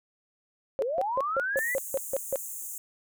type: tone bursts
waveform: sine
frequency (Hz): 540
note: C#5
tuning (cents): -45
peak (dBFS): -24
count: 9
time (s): 0.79-2.358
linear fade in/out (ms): 0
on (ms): 32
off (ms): 160
type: linear sweep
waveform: sine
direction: up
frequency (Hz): 405 to 2022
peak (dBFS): -27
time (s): 0.81-1.75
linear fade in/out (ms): 5
type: high-pass noise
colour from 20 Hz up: pink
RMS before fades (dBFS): -38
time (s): 1.57-2.78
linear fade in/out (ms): 2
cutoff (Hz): 6500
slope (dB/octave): 96
effects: none